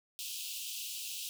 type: high-pass noise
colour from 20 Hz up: pink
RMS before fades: -41 dBFS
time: 0.19-1.29 s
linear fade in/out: 0 ms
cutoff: 2600 Hz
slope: 96 dB/octave
effects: none